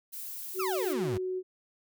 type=noise; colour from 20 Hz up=violet; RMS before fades=-40 dBFS; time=0.12-0.94 s; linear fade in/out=20 ms
type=tone with pitch glide; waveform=sine; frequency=376 to 370.4 Hz; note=F#4 to F#4; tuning=+28 to +2 cents; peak=-30 dBFS; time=0.54-1.43 s; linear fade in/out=50 ms; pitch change=-26 cents; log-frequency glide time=0.67-0.98 s
type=exponential sweep; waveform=35% pulse; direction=down; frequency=1400 to 88.6 Hz; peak=-30 dBFS; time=0.59-1.18 s; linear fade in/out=10 ms
effects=none